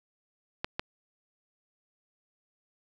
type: clicks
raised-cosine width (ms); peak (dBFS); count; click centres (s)
0.3; -14; 2; 0.645 / 0.795
effects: none